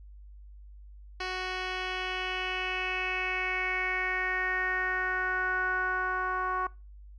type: tone with low-pass filter sweep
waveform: 10% pulse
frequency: 370 Hz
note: F#4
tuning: in tune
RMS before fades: -31 dBFS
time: 1.2-6.67 s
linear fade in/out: 5 ms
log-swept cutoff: 3900 to 1200 Hz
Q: 4.7
effects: noise-tail reverb RT60 0.3 s tail -23 dB re dry + added 50 Hz sine -46 dBFS peak until 7.18 s